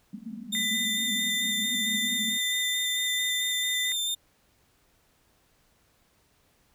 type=band-pass noise; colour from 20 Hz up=pink; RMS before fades=-38 dBFS; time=0.13-2.38 s; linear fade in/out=10 ms; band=200 to 240 Hz; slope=96 dB/octave
type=tone with vibrato; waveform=sawtooth; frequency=3600 Hz; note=A7; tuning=39 cents sharp; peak=-24 dBFS; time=0.52-4.15 s; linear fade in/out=10 ms; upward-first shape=square; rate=4.5 Hz; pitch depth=12 cents each way
type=tone with tremolo; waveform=triangle; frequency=2000 Hz; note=B6; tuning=21 cents sharp; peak=-28 dBFS; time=0.55-3.92 s; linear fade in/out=0 ms; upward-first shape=sine; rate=1.6 Hz; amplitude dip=25%
effects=pink hiss -66 dBFS RMS until 6.74 s